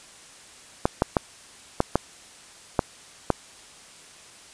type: clicks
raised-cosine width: 1 ms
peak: -4 dBFS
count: 7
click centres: 0.855 / 1.021 / 1.168 / 1.804 / 1.956 / 2.792 / 3.303 s
effects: white hiss -48 dBFS RMS until 4.53 s + resampled to 22050 Hz